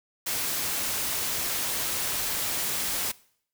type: noise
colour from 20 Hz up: white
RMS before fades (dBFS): -29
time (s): 0.26-3.12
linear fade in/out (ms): 10
effects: noise-tail reverb RT60 0.6 s tail -21 dB re dry